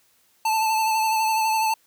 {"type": "tone with vibrato", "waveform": "square", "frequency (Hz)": 880, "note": "A5", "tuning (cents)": 0, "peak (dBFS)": -20, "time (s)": [0.45, 1.74], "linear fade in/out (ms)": 5, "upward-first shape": "sine", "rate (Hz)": 12, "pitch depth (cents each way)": 27, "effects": ["white hiss -62 dBFS RMS until 1.86 s", "high-pass 60 Hz 12 dB/octave"]}